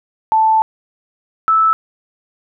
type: tone pair in turn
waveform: sine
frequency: 880 / 1311.7 Hz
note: A5 / E6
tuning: 0 / -9 cents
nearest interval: perfect fifth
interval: 691 cents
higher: second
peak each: -9 dBFS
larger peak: neither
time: 0.32-0.62 / 1.48-1.73 s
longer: first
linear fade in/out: 0 ms
effects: none